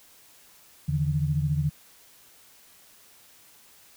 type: tone cluster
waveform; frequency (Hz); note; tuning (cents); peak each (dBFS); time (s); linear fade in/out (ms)
sine; 81.7 / 146.1 / 160.1; E2 / D3 / D#3; -15 / -9 / +50; -31 / -24 / -30; 0.88-1.7; 10
effects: white hiss -55 dBFS RMS until 3.96 s